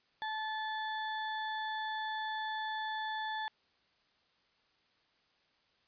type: harmonic tone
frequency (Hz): 870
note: A5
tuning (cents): -20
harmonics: 1 / 2 / 4 / 5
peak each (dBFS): -37 / -40 / -45 / -57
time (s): 0.22-3.48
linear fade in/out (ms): 0
effects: white hiss -72 dBFS RMS until 5.87 s + resampled to 11025 Hz